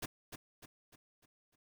pink noise with echo, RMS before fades -39 dBFS, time 0.02-0.06 s, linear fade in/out 10 ms, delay 300 ms, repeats 5, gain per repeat -7 dB, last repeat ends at 1.56 s, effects none

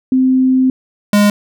sine / square tone pair in turn, 259.3 / 205.9 Hz, C4 / G#3, -15 / -15 cents, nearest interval major third, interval 400 cents, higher first, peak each -8 dBFS, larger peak neither, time 0.12-0.7 / 1.13-1.3 s, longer first, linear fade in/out 2 ms, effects none

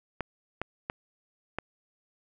clicks, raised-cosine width 0.5 ms, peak -16 dBFS, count 4, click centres 0.207 / 0.616 / 0.899 / 1.586 s, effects none

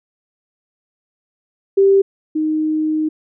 sine tone pair in turn, 392 / 310.5 Hz, G4 / D#4, 0 / -3 cents, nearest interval major third, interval 403 cents, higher first, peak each -8 / -15 dBFS, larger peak first, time 1.77-2.02 / 2.35-3.09 s, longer second, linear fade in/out 10 ms, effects none

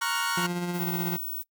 sawtooth chord, Gb major seventh, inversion first, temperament equal, 932.3 / 1108.7 / 1396.9 / 1480 Hz, Bb5 / Db6 / F6 / Gb6, 0 / 0 / 0 / 0 cents, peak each -28 dBFS, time 0.01-0.47 s, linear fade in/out 10 ms
30% pulse tone with tremolo, 175.7 Hz, F3, 11 cents sharp, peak -24 dBFS, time 0.37-1.17 s, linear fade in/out 5 ms, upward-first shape sine, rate 16 Hz, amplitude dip 35%
violet noise, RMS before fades -43 dBFS, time 0.73-1.44 s, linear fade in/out 20 ms
sine tone, 15780 Hz, B9, 3 cents flat, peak -31 dBFS, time 0.79-1.42 s, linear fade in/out 5 ms
effects noise-tail reverb RT60 0.1 s tail -22 dB re dry

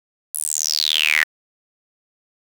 sawtooth tone with high-pass filter sweep, 77.1 Hz, D#2, 15 cents flat, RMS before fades -20 dBFS, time 0.34-1.24 s, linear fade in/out 0 ms, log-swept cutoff 11000 to 1800 Hz, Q 9.5, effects 7-bit

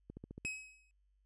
click train, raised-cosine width 3 ms, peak -34 dBFS, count 6, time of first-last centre 0.1-0.45 s, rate 14.3 Hz
45% pulse tone with exponential decay, 2551 Hz, D#7, 43 cents sharp, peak -35 dBFS, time 0.45-0.91 s, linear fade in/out 0 ms, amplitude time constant 100 ms
effects added 49 Hz sine -70 dBFS peak until 1.25 s + resampled to 24000 Hz

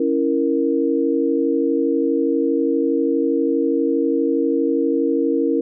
sine chord, A# diminished, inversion first, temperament equal, 277.2 / 329.6 / 466.2 Hz, C#4 / E4 / A#4, 0 / 0 / 0 cents, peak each -20 dBFS, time 0-5.61 s, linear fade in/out 5 ms, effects none

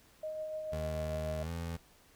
sine tone with tremolo, 622.3 Hz, D#5, in tune, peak -35 dBFS, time 0.23-1.43 s, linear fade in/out 5 ms, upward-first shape triangle, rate 6.8 Hz, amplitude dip 35%
25% pulse tone with pitch glide, 77.78 to 83.85 Hz, D#2 to E2, 0 to +30 cents, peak -33 dBFS, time 0.72-1.77 s, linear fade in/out 10 ms, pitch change +130 cents, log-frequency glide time 1.43-1.5 s
effects pink hiss -63 dBFS RMS until 2.15 s

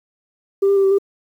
sine tone with pitch steps, 394 / 397.8 / 391.5 / 387 / 397.2 Hz, G4 / G4 / G4 / G4 / G4, +9 / +25 / -2 / -22 / +23 cents, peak -10 dBFS, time 0.62-0.985 s, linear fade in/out 10 ms, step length 73 ms, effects tanh soft clip ceiling -9 dBFS + 8-bit

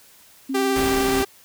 sine tone, 267.9 Hz, C4, 41 cents sharp, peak -23 dBFS, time 0.49-1.23 s, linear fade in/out 10 ms
sawtooth tone with vibrato, 392 Hz, G4, in tune, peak -16 dBFS, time 0.54-1.25 s, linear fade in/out 10 ms, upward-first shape square, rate 19 Hz, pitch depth 16 cents each way
pink noise, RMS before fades -28 dBFS, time 0.76-1.23 s, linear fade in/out 0 ms
effects white hiss -51 dBFS RMS until 1.44 s

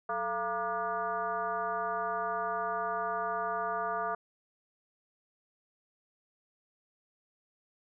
sine tone with frequency modulation, 940 Hz, A#5, 14 cents sharp, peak -30 dBFS, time 0.09-4.15 s, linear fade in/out 5 ms, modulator 251 Hz, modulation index 1.8, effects none

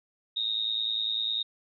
sine tone with amplitude modulation, 3729 Hz, A#7, in tune, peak -23 dBFS, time 0.36-1.43 s, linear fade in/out 10 ms, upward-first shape sine, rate 110 Hz, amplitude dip 85%, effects none

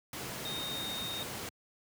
sine tone in noise, 3700 Hz, A#7, 14 cents flat, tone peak -37 dBFS, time 0.45-1.23 s, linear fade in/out 2 ms, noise pink, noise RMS -40 dBFS, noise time 0.13-1.49 s, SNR 0 dB, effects high-pass 100 Hz 12 dB/octave

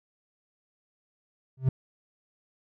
triangle tone with exponential growth, 131.1 Hz, C3, 4 cents sharp, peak -14 dBFS, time 1.57-1.69 s, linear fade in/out 5 ms, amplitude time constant 24 ms, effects none

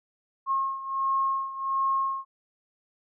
sine beating tone pair, 1079 / 1080.4 Hz, C#6 / C#6, -47 / -45 cents, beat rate 1.4 Hz, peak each -26 / -30 dBFS, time 0.46-2.25 s, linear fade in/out 50 ms, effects none

